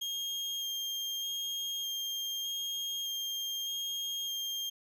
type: tone with vibrato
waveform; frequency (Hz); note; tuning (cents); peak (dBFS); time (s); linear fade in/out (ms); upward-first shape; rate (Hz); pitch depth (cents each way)
35% pulse; 3222; G7; +47; -32; 0.01-4.7; 10; square; 0.82; 9
effects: none